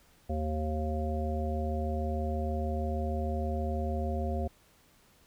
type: harmonic tone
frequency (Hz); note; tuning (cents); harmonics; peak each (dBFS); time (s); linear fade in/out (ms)
77.2; D#2; -13; 1 / 3 / 5 / 7 / 9; -31 / -37 / -40 / -39 / -38; 0.29-4.48; 10
effects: pink hiss -63 dBFS RMS until 5.26 s